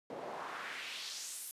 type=noise with band-pass filter sweep; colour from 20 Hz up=pink; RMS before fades=-44 dBFS; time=0.1-1.51 s; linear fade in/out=0 ms; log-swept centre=450 to 12000 Hz; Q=1.9; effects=high-pass 150 Hz 12 dB/octave + resampled to 32000 Hz